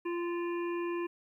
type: harmonic tone with a mistuned harmonic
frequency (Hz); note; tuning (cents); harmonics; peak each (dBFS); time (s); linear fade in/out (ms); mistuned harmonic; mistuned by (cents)
345.3; F4; -20; 1 / 3 / 5 / 7 / 8; -32 / -41 / -48 / -48 / -52; 0.05-1.07; 10; 5; +20
effects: 12-bit